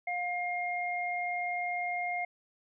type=tone pair together; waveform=sine; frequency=709.8 / 2127 Hz; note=F5 / C7; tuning=+28 / +28 cents; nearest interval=octave + perfect fifth; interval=1900 cents; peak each=-33 / -34 dBFS; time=0.07-2.25 s; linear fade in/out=5 ms; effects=none